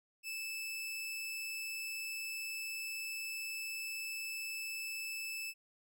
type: tone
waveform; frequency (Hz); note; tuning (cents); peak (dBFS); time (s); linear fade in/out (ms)
sawtooth; 2627; E7; -7; -36; 0.23-5.54; 50
effects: none